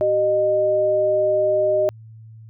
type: tone pair together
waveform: sine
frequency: 382.9 / 613.7 Hz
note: G4 / D#5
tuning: -41 / -24 cents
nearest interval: minor sixth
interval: 817 cents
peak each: -23 / -16 dBFS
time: 0.01-1.89 s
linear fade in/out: 0 ms
effects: added 111 Hz sine -39 dBFS peak until 2.49 s